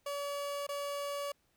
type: tone with dropouts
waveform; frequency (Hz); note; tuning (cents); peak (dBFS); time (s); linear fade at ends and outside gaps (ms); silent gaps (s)
30% pulse; 570; C#5; +48; -33; 0.06-1.32; 5; 0.668-0.689
effects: pink hiss -74 dBFS RMS until 1.56 s